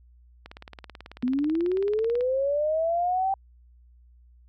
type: click train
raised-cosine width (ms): 0.3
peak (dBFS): -25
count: 33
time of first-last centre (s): 0.46-2.209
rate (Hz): 18.3
type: linear sweep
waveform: sine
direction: up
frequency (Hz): 241.7 to 784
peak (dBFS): -22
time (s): 1.23-3.34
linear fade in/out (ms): 2
effects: added 60 Hz sine -52 dBFS peak until 4.48 s